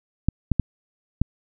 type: clicks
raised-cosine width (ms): 5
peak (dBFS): -6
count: 4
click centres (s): 0.286 / 0.517 / 0.597 / 1.216
effects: none